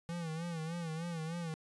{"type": "tone with vibrato", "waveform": "square", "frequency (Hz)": 165.4, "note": "E3", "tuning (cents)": 6, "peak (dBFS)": -38, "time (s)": [0.09, 1.54], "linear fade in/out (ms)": 0, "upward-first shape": "sine", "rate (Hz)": 3.3, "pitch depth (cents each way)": 85, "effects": ["resampled to 24000 Hz"]}